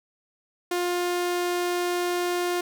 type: tone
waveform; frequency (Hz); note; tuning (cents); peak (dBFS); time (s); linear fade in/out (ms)
sawtooth; 353.6; F4; +22; -20; 0.71-2.61; 5
effects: none